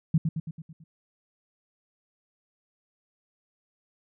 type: tone with echo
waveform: sine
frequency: 160 Hz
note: D#3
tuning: 49 cents sharp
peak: -17 dBFS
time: 0.14-0.18 s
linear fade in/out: 5 ms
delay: 110 ms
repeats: 6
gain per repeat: -5 dB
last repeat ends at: 0.84 s
effects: none